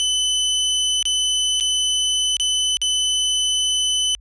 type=tone with dropouts; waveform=sawtooth; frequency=3017 Hz; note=F#7; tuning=33 cents sharp; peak=-14 dBFS; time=0-4.15 s; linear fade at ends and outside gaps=0 ms; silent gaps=1.027-1.054 / 1.6-1.608 / 2.368-2.398 / 2.77-2.816 s; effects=added 50 Hz sine -43 dBFS peak until 4.2 s + resampled to 22050 Hz